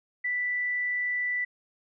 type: tone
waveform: sine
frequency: 1975.5 Hz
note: B6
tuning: in tune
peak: -26 dBFS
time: 0.24-1.45 s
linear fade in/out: 10 ms
effects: none